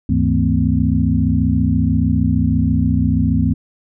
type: tone cluster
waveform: sine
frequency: 74.3 / 100.6 / 162.3 / 222.6 / 257.3 Hz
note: D2 / G2 / E3 / A3 / C4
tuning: +21 / +45 / -27 / +20 / -29 cents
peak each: -19 dBFS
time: 0.09-3.54 s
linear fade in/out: 5 ms
effects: none